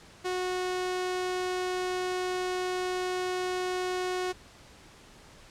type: tone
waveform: sawtooth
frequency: 365.9 Hz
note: F#4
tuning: 19 cents flat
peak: -25 dBFS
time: 0.24-4.33 s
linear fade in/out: 20 ms
effects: pink hiss -53 dBFS RMS until 5.5 s + low-pass 8000 Hz 12 dB/octave